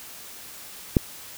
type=click; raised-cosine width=3 ms; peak=-3 dBFS; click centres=0.968 s; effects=white hiss -42 dBFS RMS until 1.37 s